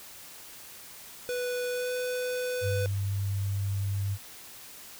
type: tone with pitch glide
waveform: square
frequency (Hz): 493.9 to 499.1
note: B4 to B4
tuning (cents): 0 to +18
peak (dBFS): -30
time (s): 1.29-2.86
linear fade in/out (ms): 0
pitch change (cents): +18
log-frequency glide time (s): 1.71-1.92
type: tone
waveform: sine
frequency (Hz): 99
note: G2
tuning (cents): +18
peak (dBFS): -27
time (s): 2.61-4.18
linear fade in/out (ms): 50
effects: white hiss -47 dBFS RMS until 4.99 s